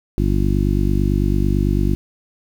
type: harmonic tone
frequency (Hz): 49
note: G1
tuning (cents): 0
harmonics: 1 / 2 / 3 / 4 / 5 / 6 / 7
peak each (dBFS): -18 / -21 / -23 / -24 / -25 / -26 / -26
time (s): 0.18-1.95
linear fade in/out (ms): 0
effects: 7-bit